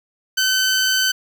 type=tone; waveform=15% pulse; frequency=1526 Hz; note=G6; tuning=47 cents flat; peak=-9 dBFS; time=0.37-1.12 s; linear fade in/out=10 ms; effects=none